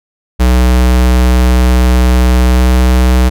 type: tone with pitch glide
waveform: square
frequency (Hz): 62.2 to 62.78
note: B1 to B1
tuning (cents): +13 to +29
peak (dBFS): -6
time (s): 0.39-3.3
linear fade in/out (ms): 20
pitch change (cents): +16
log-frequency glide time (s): 2.48-2.7
effects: none